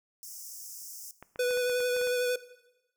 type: high-pass noise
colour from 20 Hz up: pink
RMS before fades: -44 dBFS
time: 0.23-1.11 s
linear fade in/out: 0 ms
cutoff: 5200 Hz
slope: 96 dB/octave
type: clicks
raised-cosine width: 0.5 ms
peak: -30 dBFS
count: 9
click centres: 1.226 / 1.359 / 1.509 / 1.573 / 1.697 / 1.804 / 1.965 / 2.014 / 2.072 s
type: tone with vibrato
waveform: square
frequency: 494.7 Hz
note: B4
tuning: 3 cents sharp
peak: -26 dBFS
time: 1.39-2.36 s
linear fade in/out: 5 ms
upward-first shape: sine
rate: 11 Hz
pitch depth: 15 cents each way
effects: noise-tail reverb RT60 1.0 s tail -17 dB re dry